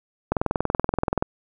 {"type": "click train", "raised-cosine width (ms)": 1, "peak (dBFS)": -7, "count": 20, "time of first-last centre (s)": [0.32, 1.225], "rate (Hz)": 21, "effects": []}